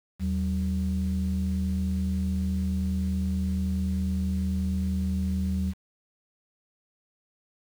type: tone pair together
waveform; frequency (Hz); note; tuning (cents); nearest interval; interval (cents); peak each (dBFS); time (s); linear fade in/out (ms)
sine; 79.32 / 188.8; D#2 / F#3; +34 / +35; octave + minor third; 1501; -26; 0.19-5.74; 50
effects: tanh soft clip ceiling -19 dBFS + 8-bit